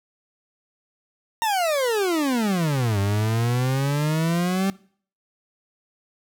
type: exponential two-way sweep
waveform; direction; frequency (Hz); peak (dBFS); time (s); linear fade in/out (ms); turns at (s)
40% pulse; down then up; 932.3 to 98 to 196.8; -19; 1.42-4.7; 0; 2.99
effects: noise-tail reverb RT60 0.5 s tail -21 dB re dry